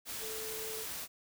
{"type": "tone in noise", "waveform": "sine", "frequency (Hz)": 440, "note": "A4", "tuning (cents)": 0, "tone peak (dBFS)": -43, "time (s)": [0.19, 0.86], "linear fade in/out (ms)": 50, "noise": "white", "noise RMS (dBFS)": -41, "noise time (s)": [0.05, 1.08], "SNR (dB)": -5, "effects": []}